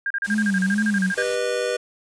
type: tone bursts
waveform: sine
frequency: 1609 Hz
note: G6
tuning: 45 cents sharp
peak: -21 dBFS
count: 15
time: 0.06-1.224 s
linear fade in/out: 2 ms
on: 44 ms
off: 36 ms
type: noise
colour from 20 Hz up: white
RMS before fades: -37 dBFS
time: 0.24-1.36 s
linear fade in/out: 10 ms
type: tone with vibrato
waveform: sine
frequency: 200 Hz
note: G3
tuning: 35 cents sharp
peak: -19 dBFS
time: 0.27-1.13 s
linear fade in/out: 50 ms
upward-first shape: sine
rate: 2.2 Hz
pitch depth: 120 cents each way
type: chord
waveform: square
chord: G augmented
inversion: none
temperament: just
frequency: 392 / 490 / 612.5 Hz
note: G4 / B4 / D#5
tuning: 0 / -14 / -27 cents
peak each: -30 / -24 / -29 dBFS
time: 1.17-1.77 s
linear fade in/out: 10 ms
effects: resampled to 22050 Hz